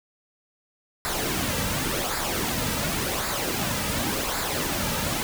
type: noise with flanger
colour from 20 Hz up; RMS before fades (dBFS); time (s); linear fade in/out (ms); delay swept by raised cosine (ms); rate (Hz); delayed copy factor
pink; -27; 1.05-5.23; 0; 0.33 to 2.83; 0.9; -0.55
effects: none